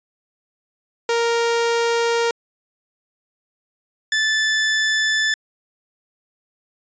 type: tone pair in turn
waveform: sawtooth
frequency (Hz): 466.2 / 1749.5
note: A#4 / A6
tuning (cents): 0 / -10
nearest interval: octave + major seventh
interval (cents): 2290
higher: second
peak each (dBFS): -13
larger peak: neither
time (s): 1.09-2.31 / 4.12-5.34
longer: neither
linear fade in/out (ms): 2
effects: resampled to 16000 Hz